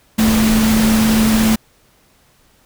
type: tone in noise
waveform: sine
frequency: 220 Hz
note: A3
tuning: in tune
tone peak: -11 dBFS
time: 0.18-1.56 s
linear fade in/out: 10 ms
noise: pink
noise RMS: -19 dBFS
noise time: 0.18-1.56 s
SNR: +5 dB
effects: pink hiss -54 dBFS RMS until 2.65 s